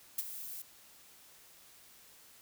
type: noise with ADSR envelope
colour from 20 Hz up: violet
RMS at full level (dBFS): -31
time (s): 0.18-0.62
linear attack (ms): 8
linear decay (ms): 28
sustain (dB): -13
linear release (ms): 3
effects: white hiss -59 dBFS RMS until 2.41 s